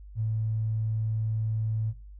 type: tone with tanh clipping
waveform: triangle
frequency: 110 Hz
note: A2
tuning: in tune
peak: -25 dBFS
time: 0.15-1.94 s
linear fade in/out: 50 ms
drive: 3 dB
effects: noise-tail reverb RT60 0.4 s tail -24 dB re dry + added 50 Hz sine -43 dBFS peak until 2.19 s